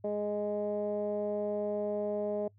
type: tone with low-pass filter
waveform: 15% pulse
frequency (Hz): 207.7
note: G#3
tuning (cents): 0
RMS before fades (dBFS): -33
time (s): 0.04-2.48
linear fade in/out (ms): 5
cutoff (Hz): 560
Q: 4.7
effects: noise-tail reverb RT60 0.1 s tail -24 dB re dry + added 102 Hz sine -59 dBFS peak until 2.58 s